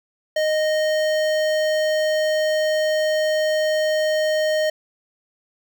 square tone with notch filter, 619 Hz, D#5, 9 cents flat, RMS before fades -20 dBFS, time 0.36-4.7 s, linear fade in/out 5 ms, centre 11000 Hz, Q 0.61, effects none

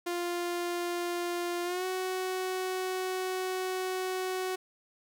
sawtooth tone with pitch glide, 349.2 to 372.1 Hz, F4 to F#4, 0 to +10 cents, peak -27 dBFS, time 0.06-4.56 s, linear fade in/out 10 ms, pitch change +110 cents, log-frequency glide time 1.64-1.85 s, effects none

